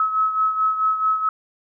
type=beating tone pair; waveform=sine; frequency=1287 / 1291.6 Hz; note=E6 / E6; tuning=-42 / -36 cents; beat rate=4.6 Hz; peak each=-18 / -25 dBFS; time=0-1.29 s; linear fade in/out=2 ms; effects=none